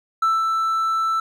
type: tone with ADSR envelope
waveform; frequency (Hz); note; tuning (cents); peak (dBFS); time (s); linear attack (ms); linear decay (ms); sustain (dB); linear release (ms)
triangle; 1325; E6; +9; -12; 0.22-1.2; 7; 190; -4; 4
effects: tanh soft clip ceiling -10 dBFS